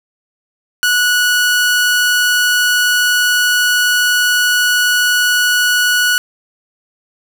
sawtooth tone, 1469 Hz, F#6, 13 cents flat, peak -7 dBFS, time 0.83-6.18 s, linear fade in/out 0 ms, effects none

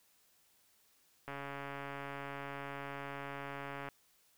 click train, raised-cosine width 0.5 ms, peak -28 dBFS, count 366, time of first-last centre 1.28-3.887 s, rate 140 Hz, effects white hiss -70 dBFS RMS until 4.37 s

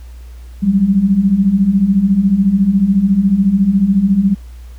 sine beating tone pair, 185 / 199 Hz, F#3 / G3, 0 / +26 cents, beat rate 14 Hz, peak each -15 / -10 dBFS, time 0.62-4.35 s, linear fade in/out 20 ms, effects added 60 Hz sine -30 dBFS peak until 4.78 s + pink hiss -49 dBFS RMS until 4.78 s

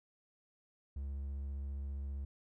triangle tone with vibrato, 69.3 Hz, C#2, in tune, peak -36 dBFS, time 0.96-2.25 s, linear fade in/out 5 ms, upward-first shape sine, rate 15 Hz, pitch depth 17 cents each way, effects none

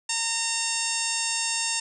harmonic tone with a mistuned harmonic, 916 Hz, A#5, 31 cents flat, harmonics 1 / 2 / 3 / 4 / 5 / 6 / 7 / 8 / 9 / 10, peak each -36 / -37 / -32 / -36 / -36 / -32 / -34 / -32 / -33 / -37 dBFS, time 0.09-1.8 s, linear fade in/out 5 ms, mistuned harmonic 6, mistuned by -34 cents, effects none

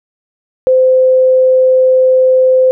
sine tone, 516 Hz, C5, 24 cents flat, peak -5 dBFS, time 0.67-2.71 s, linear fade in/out 0 ms, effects none

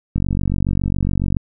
click train, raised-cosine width 5 ms, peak -7 dBFS, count 58, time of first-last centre 0.16-1.368 s, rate 47.2 Hz, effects none

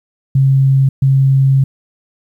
sine tone bursts at uneven times, 135.1 Hz, C#3, 44 cents flat, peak -7 dBFS, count 2, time 0.35-0.89 / 1.02-1.64 s, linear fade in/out 5 ms, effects 8-bit

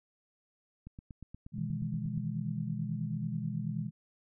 click train, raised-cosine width 5 ms, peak -33 dBFS, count 12, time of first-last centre 0.87-2.178 s, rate 8.41 Hz
sine chord, E major seventh, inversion second, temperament equal with one note detuned, 123.47 / 155.56 / 164.81 / 207.1 Hz, B2 / D#3 / E3 / G#3, 0 / 0 / 0 / -5 cents, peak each -38 dBFS, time 1.52-3.91 s, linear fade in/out 50 ms
effects none

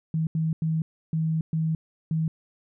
sine tone bursts at uneven times, 160 Hz, D#3, 49 cents sharp, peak -22 dBFS, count 6, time 0.14-0.27 / 0.35-0.53 / 0.62-0.82 / 1.13-1.41 / 1.53-1.75 / 2.11-2.28 s, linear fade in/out 2 ms, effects none

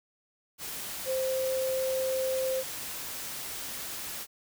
sine tone in noise, 523.3 Hz, C5, in tune, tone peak -27 dBFS, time 1.05-2.64 s, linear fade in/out 50 ms, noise white, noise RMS -38 dBFS, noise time 0.58-4.27 s, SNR +8 dB, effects none

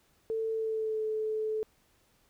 sine tone with pitch glide, 445.5 to 434.3 Hz, A4 to A4, +22 to -23 cents, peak -29 dBFS, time 0.3-1.63 s, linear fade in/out 0 ms, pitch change -45 cents, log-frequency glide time 0.52-1.03 s, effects pink hiss -68 dBFS RMS until 2.29 s

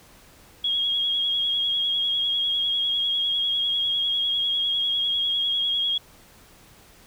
sine tone with vibrato, 3294 Hz, G#7, 15 cents flat, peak -21 dBFS, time 0.64-5.98 s, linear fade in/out 5 ms, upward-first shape sine, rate 10 Hz, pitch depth 33 cents each way, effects pink hiss -52 dBFS RMS until 7.06 s

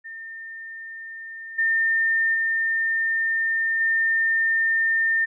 sine tone with level steps, 1810 Hz, A6, 48 cents sharp, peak -34 / -18 / -20 / -18 dBFS, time 0.04-5.26 s, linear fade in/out 20 ms, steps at 1.58 / 2.34 / 3.8 s, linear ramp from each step 10 ms, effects none

